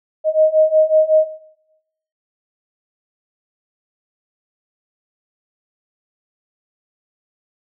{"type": "beating tone pair", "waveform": "sine", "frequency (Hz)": [622.3, 627.7], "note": ["D#5", "D#5"], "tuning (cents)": [0, 15], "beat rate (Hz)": 5.4, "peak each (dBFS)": -14, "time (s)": [0.24, 1.28], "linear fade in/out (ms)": 50, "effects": ["noise-tail reverb RT60 0.9 s tail -17 dB re dry"]}